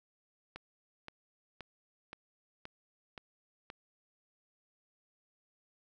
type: click train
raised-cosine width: 0.3 ms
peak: -28 dBFS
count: 7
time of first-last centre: 0.56-3.701 s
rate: 1.91 Hz
effects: none